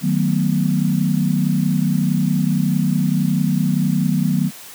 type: chord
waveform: sine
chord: B dominant seventh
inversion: first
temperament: just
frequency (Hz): 154.34 / 185.21 / 222.2 / 246.9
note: D#3 / F#3 / A3 / B3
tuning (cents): -14 / +2 / +17 / 0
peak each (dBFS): -19 / -18 / -23 / -22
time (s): 0.01-4.51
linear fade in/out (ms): 50
effects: white hiss -38 dBFS RMS until 4.74 s + high-pass 100 Hz 12 dB/octave